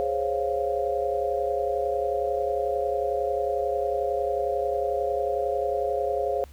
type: chord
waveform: sine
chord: Db major seventh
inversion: second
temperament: equal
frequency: 415.3 / 523.3 / 554.4 / 698.5 Hz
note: Ab4 / C5 / Db5 / F5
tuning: 0 / 0 / 0 / 0 cents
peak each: -29 dBFS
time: 0-6.44 s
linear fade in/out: 0 ms
effects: added 70 Hz sine -44 dBFS peak until 6.52 s + pink hiss -56 dBFS RMS until 6.52 s